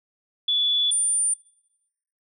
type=tone pair in turn; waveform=sine; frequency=3439 / 9181 Hz; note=A7 / D9; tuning=-40 / -40 cents; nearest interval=octave + perfect fourth; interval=1700 cents; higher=second; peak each=-19 / -19 dBFS; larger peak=neither; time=0.48-0.91 / 0.91-1.34 s; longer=neither; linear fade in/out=5 ms; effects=noise-tail reverb RT60 1.0 s tail -23 dB re dry